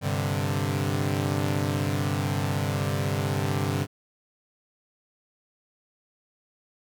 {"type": "chord", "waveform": "sawtooth", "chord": "G suspended fourth", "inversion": "none", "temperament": "equal", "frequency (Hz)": [98, 130.81, 146.83], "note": ["G2", "C3", "D3"], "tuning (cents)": [0, 0, 0], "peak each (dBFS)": [-24, -26, -25], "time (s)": [0.01, 3.87], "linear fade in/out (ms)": 50, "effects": []}